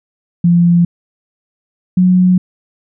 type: tone pair in turn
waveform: sine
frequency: 172.6 / 182.49 Hz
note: F3 / F#3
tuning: -20 / -24 cents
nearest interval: minor second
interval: 96 cents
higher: second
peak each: -6 dBFS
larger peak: neither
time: 0.44-0.85 / 1.97-2.38 s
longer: neither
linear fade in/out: 5 ms
effects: none